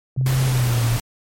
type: clicks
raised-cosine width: 2 ms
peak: -29 / -24 dBFS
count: 2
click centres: 0.164 / 0.212 s
type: tone with pitch glide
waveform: sine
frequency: 130.81 to 116.54 Hz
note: C3 to A#2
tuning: 0 to 0 cents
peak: -16 dBFS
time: 0.17-0.97 s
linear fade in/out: 10 ms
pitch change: -200 cents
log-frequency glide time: 0.45-0.82 s
type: noise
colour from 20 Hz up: pink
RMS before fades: -27 dBFS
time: 0.26-1 s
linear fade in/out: 2 ms
effects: MP3 64 kbps

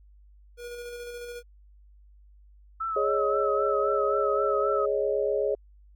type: tone with tremolo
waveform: square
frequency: 480.4 Hz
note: B4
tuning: 48 cents flat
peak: -36 dBFS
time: 0.57-1.43 s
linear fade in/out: 50 ms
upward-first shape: square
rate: 14 Hz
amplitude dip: 25%
type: tone with vibrato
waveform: sine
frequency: 1300 Hz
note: E6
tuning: 24 cents flat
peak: -27 dBFS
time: 2.8-4.86 s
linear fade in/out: 10 ms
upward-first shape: sine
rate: 3.8 Hz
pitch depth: 51 cents each way
type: chord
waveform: sine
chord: Ab suspended fourth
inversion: none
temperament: equal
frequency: 415.3 / 554.4 / 622.3 Hz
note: Ab4 / Db5 / Eb5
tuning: 0 / 0 / 0 cents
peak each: -26 / -27 / -30 dBFS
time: 2.96-5.55 s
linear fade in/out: 5 ms
effects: added 50 Hz sine -51 dBFS peak until 5.95 s + MP3 96 kbps

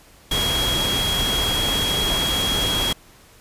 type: tone in noise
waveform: sine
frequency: 3295 Hz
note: G#7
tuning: 14 cents flat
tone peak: -21 dBFS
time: 0.31-2.93 s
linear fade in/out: 5 ms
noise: pink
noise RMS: -24 dBFS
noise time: 0.31-2.93 s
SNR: 0 dB
effects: pink hiss -50 dBFS RMS until 3.4 s + resampled to 32000 Hz

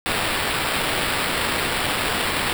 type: noise with sample-and-hold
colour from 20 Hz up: violet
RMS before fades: -23 dBFS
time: 0.06-2.53 s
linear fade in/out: 0 ms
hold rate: 6300 Hz
effects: none

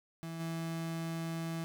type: tone with level steps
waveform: 35% pulse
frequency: 164.6 Hz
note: E3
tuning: 2 cents flat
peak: -38 / -34 dBFS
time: 0.23-1.64 s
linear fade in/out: 0 ms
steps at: 0.39 s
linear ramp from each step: 20 ms
effects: none

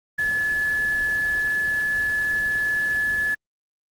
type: tone in noise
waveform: sine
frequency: 1716 Hz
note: A6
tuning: 44 cents flat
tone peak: -20 dBFS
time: 0.18-3.35 s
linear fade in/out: 10 ms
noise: pink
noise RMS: -38 dBFS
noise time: 0.18-3.35 s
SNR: +15 dB
effects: Opus 24 kbps

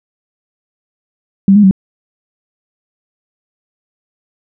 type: tone with pitch steps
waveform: sine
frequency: 195.5 / 207.8 / 190.7 Hz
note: G3 / G#3 / G3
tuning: -4 / +1 / -47 cents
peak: -3 dBFS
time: 1.48-1.711 s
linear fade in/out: 2 ms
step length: 77 ms
effects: none

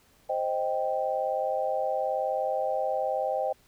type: chord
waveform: sine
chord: C minor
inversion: none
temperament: equal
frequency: 523.3 / 622.3 / 784 Hz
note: C5 / Eb5 / G5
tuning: 0 / 0 / 0 cents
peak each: -30 dBFS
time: 0.29-3.53 s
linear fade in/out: 10 ms
effects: pink hiss -62 dBFS RMS until 3.67 s

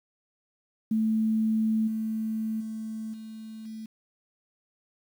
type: tone with level steps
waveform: sine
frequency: 220 Hz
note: A3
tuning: in tune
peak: -22 / -27 / -32 / -38 / -36 dBFS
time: 0.91-3.86 s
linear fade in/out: 5 ms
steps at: 1.87 / 2.6 / 3.13 / 3.65 s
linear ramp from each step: 10 ms
effects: 9-bit

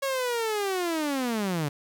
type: linear sweep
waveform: sawtooth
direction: down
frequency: 554.4 to 138.59 Hz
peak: -22 dBFS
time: 0.02-1.69 s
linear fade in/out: 10 ms
effects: none

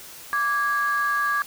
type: tone pair together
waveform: sine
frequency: 1166 / 1649 Hz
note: D6 / G#6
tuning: -13 / -13 cents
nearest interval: tritone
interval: 600 cents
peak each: -22 dBFS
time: 0.33-1.42 s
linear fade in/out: 0 ms
effects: tanh soft clip ceiling -15 dBFS + white hiss -42 dBFS RMS until 1.46 s

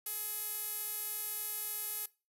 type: tone with band-pass filter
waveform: sawtooth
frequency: 423.3 Hz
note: G#4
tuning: 33 cents sharp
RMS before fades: -39 dBFS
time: 0.06-2.06 s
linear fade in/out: 5 ms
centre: 12000 Hz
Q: 4.3
effects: noise-tail reverb RT60 0.3 s tail -21 dB re dry

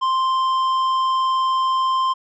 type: tone with tanh clipping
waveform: triangle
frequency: 1046.5 Hz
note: C6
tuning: in tune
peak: -18 dBFS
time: 0.01-2.14 s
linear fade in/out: 20 ms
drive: 12 dB
effects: none

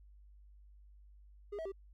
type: tone with pitch steps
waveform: triangle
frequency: 409.3 / 646 / 389.8 Hz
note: G#4 / E5 / G4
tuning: -25 / -35 / -10 cents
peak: -37 dBFS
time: 1.52-1.721 s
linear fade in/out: 10 ms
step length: 67 ms
effects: added 50 Hz sine -56 dBFS peak until 1.93 s

